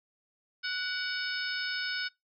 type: harmonic tone with a mistuned harmonic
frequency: 739 Hz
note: F#5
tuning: 2 cents flat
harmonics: 2 / 3 / 4 / 5 / 6 / 7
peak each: -34 / -40 / -41 / -41 / -41 / -38 dBFS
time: 0.63-2.09 s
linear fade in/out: 20 ms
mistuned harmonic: 3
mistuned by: +36 cents
effects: noise-tail reverb RT60 0.2 s tail -25 dB re dry